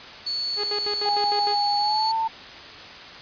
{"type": "tone", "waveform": "sine", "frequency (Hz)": 4435, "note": "C#8", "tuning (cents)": 0, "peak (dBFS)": -24, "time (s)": [0.26, 2.12], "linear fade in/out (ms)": 10}
{"type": "tone with tremolo", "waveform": "sawtooth", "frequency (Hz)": 414.3, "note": "G#4", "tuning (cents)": -4, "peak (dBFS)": -23, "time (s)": [0.56, 1.56], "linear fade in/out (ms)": 50, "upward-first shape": "square", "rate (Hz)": 6.6, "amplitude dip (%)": 80}
{"type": "tone with pitch glide", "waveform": "sine", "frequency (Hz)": [822, 896.4], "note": ["G#5", "A5"], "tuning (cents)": [-18, 32], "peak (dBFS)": -21, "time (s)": [1.05, 2.28], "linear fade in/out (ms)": 10, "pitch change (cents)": 150, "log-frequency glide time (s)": [1.78, 2.13]}
{"effects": ["white hiss -40 dBFS RMS until 3.21 s", "resampled to 11025 Hz"]}